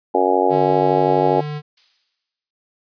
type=harmonic tone; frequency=92.5 Hz; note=F#2; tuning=in tune; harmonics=3 / 4 / 5 / 6 / 7 / 8 / 9; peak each=-24 / -20 / -20 / -23 / -23 / -23 / -19 dBFS; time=0.14-1.41 s; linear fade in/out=10 ms
type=tone; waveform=square; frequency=149.3 Hz; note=D3; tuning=29 cents sharp; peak=-25 dBFS; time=0.49-1.62 s; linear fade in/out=50 ms
type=noise with exponential decay; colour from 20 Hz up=violet; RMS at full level=-37 dBFS; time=1.77-2.51 s; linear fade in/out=5 ms; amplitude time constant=160 ms
effects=resampled to 11025 Hz